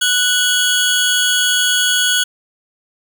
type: tone pair together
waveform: 25% pulse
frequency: 1480 / 3329 Hz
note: F#6 / G#7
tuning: 0 / +3 cents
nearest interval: octave + major second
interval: 1403 cents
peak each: -12 dBFS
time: 0.01-2.24 s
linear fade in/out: 10 ms
effects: none